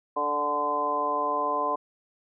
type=harmonic tone with a mistuned harmonic; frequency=146.83 Hz; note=D3; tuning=in tune; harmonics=2 / 3 / 4 / 5 / 6 / 7; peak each=-38 / -34 / -32 / -33 / -36 / -26 dBFS; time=0.16-1.76 s; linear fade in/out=10 ms; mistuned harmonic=6; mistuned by=-26 cents; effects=none